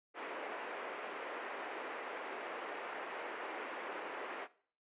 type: band-pass noise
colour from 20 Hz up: pink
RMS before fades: -44 dBFS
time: 0.14-4.48 s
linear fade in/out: 50 ms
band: 370 to 2400 Hz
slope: 24 dB/octave
effects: noise-tail reverb RT60 0.5 s tail -19 dB re dry + resampled to 8000 Hz